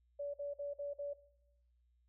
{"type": "tone bursts", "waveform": "sine", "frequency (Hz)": 573, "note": "D5", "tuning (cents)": -43, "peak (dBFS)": -38, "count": 5, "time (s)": [0.19, 1.136], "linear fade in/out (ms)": 10, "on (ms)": 150, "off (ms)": 49, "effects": ["noise-tail reverb RT60 0.8 s tail -18 dB re dry", "added 60 Hz sine -70 dBFS peak until 2.08 s"]}